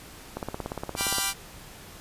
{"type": "click train", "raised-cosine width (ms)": 1, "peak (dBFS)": -17, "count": 15, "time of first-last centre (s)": [0.37, 1.184], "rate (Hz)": 17.2}
{"type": "chord", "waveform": "5% pulse", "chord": "G dominant seventh", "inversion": "none", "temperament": "equal", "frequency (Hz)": [784, 987.8, 1174.7, 1396.9], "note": ["G5", "B5", "D6", "F6"], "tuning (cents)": [0, 0, 0, 0], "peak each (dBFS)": -19, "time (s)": [0.96, 1.34], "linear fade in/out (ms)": 50}
{"effects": ["pink hiss -46 dBFS RMS until 2 s", "resampled to 32000 Hz"]}